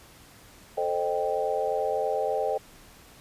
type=chord; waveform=sine; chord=A half-diminished seventh; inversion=none; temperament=equal with one note detuned; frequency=440 / 523.3 / 611.9 / 784 Hz; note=A4 / C5 / Eb5 / G5; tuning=0 / 0 / -29 / 0 cents; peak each=-30 dBFS; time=0.77-2.58 s; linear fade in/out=10 ms; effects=pink hiss -52 dBFS RMS until 3.2 s + resampled to 32000 Hz